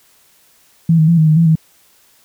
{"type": "tone with pitch steps", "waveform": "sine", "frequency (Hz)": [165, 157.3, 169, 157.4, 154.9, 166.6, 159.3], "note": ["E3", "D#3", "E3", "D#3", "D#3", "E3", "D#3"], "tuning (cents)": [2, 19, 43, 20, -7, 19, 41], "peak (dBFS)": -7, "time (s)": [0.89, 1.555], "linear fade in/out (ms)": 5, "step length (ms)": 95, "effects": ["white hiss -52 dBFS RMS until 2.24 s"]}